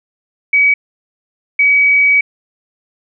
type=tone pair in turn; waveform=sine; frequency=2271 / 2271 Hz; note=C#7 / C#7; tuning=+41 / +41 cents; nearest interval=unison; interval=0 cents; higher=neither; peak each=-7 / -7 dBFS; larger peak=neither; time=0.53-0.74 / 1.59-2.21 s; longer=second; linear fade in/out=5 ms; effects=none